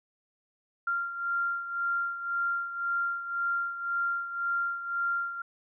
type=beating tone pair; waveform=sine; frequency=1387 / 1388.9 Hz; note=F6 / F6; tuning=-12 / -10 cents; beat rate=1.9 Hz; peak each=-29 / -35 dBFS; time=0.87-5.42 s; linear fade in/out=5 ms; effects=none